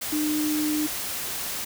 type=tone in noise; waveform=sine; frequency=303.2 Hz; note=D#4; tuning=45 cents flat; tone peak=-23 dBFS; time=0.12-0.87 s; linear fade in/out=10 ms; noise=white; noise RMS=-31 dBFS; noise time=0.01-1.65 s; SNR=+5 dB; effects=none